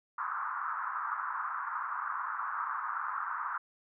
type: band-pass noise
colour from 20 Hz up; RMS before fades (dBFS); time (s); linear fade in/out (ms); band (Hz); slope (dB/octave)
white; -36; 0.18-3.58; 5; 1000 to 1400; 48
effects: none